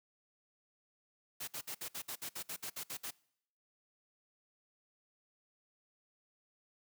white noise bursts, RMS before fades -42 dBFS, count 13, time 1.4-3.109 s, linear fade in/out 10 ms, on 77 ms, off 59 ms, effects noise-tail reverb RT60 0.7 s tail -24 dB re dry + high-pass 100 Hz 12 dB/octave

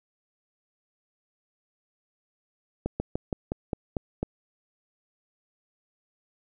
slowing click train, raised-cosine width 2 ms, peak -14 dBFS, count 8, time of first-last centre 2.86-4.23 s, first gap 140 ms, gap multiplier 1.11, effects none

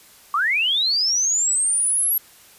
sine linear sweep, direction up, 1100 to 11680 Hz, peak -17 dBFS, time 0.34-2.18 s, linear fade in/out 2 ms, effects white hiss -49 dBFS RMS until 2.58 s + resampled to 32000 Hz

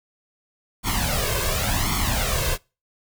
pink noise with flanger, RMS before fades -23 dBFS, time 0.83-2.58 s, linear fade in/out 50 ms, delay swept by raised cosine 0.9 to 1.9 ms, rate 0.91 Hz, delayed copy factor +0.8, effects noise-tail reverb RT60 0.3 s tail -25 dB re dry

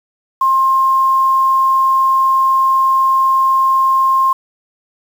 sine tone with quantisation, 1062 Hz, C6, 25 cents sharp, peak -9 dBFS, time 0.41-4.33 s, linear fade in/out 5 ms, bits 6, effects none

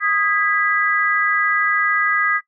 sine chord, G# minor, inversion second, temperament equal with one note detuned, 1244.5 / 1642.1 / 1975.5 Hz, D#6 / G#6 / B6, 0 / -20 / 0 cents, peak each -20 dBFS, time 0-2.41 s, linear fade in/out 50 ms, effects noise-tail reverb RT60 0.1 s tail -18 dB re dry

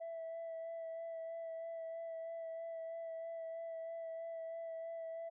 sine tone with vibrato, 659.3 Hz, E5, in tune, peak -40 dBFS, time 0-5.3 s, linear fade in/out 20 ms, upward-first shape sine, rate 3.1 Hz, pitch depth 16 cents each way, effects tanh soft clip ceiling -40 dBFS

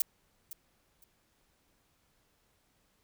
violet noise with echo, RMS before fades -27 dBFS, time 0-0.02 s, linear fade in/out 2 ms, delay 510 ms, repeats 2, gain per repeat -15 dB, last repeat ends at 1.04 s, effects pink hiss -72 dBFS RMS until 3.03 s

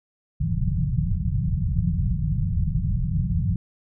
white low-pass noise, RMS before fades -23 dBFS, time 0.4-3.56 s, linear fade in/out 2 ms, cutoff 180 Hz, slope 96 dB/octave, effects none

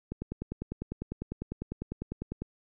click train, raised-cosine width 3 ms, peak -22 dBFS, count 24, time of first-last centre 0.12-2.42 s, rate 10 Hz, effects none

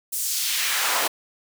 pink noise with high-pass filter sweep, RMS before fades -24 dBFS, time 0.12-1.08 s, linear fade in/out 10 ms, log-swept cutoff 9400 to 580 Hz, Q 1.1, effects none

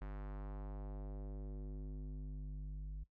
square tone with low-pass filter sweep, 50.1 Hz, G1, 38 cents sharp, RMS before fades -45 dBFS, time 0.01-3.04 s, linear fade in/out 10 ms, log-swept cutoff 1700 to 110 Hz, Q 1.2, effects noise-tail reverb RT60 0.1 s tail -18 dB re dry

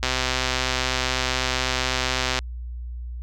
click train, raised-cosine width 0.2 ms, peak -5 dBFS, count 303, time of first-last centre 0.03-2.389 s, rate 128 Hz, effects added 60 Hz sine -30 dBFS peak until 3.22 s

